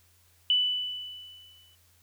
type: tone with exponential decay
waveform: sine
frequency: 2983 Hz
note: F#7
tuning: 13 cents sharp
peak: -19 dBFS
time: 0.5-1.75 s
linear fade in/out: 1 ms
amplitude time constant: 270 ms
effects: added 87 Hz sine -64 dBFS peak until 2.02 s + white hiss -64 dBFS RMS until 2.02 s